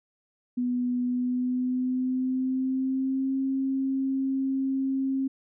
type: tone with pitch glide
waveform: sine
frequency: 246.9 to 267.7 Hz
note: B3 to C4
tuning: 0 to +40 cents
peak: -24 dBFS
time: 0.57-5.28 s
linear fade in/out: 10 ms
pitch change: +140 cents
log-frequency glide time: 1.02-3.36 s
effects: none